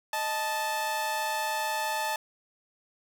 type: tone pair together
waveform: sawtooth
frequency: 622.3 / 875.8 Hz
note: D#5 / A5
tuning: 0 / -8 cents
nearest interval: tritone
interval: 592 cents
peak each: -32 / -25 dBFS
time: 0.13-2.16 s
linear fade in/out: 2 ms
effects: none